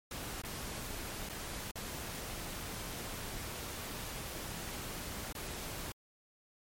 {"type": "noise with dropouts", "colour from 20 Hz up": "pink", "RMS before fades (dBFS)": -42, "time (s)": [0.11, 5.92], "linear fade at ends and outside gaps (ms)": 2, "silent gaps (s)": [[0.418, 0.436], [1.29, 1.296], [1.712, 1.756], [5.326, 5.35]], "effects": ["MP3 64 kbps"]}